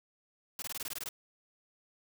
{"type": "noise bursts", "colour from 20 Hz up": "white", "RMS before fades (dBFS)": -39, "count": 10, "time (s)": [0.59, 1.089], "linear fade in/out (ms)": 2, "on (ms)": 31, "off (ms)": 21, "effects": []}